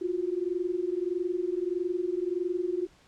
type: tone pair together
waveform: sine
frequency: 346.1 / 367.7 Hz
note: F4 / F#4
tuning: -16 / -11 cents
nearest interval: minor second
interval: 105 cents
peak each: -30 / -30 dBFS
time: 0.01-2.87 s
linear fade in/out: 10 ms
effects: pink hiss -60 dBFS RMS until 3.07 s + low-pass 7000 Hz 12 dB/octave